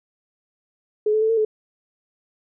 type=tone with pitch steps; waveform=sine; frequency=424.8 / 433.4 / 440.7 / 453.1 / 431.5 Hz; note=G#4 / A4 / A4 / A#4 / A4; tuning=+39 / -26 / +3 / -49 / -34 cents; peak=-16 dBFS; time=1.06-1.45 s; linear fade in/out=5 ms; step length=78 ms; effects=none